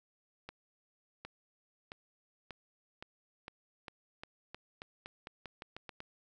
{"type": "accelerating click train", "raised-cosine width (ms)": 0.3, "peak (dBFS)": -28, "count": 17, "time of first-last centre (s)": [0.49, 6.004], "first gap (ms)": 760, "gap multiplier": 0.88, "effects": []}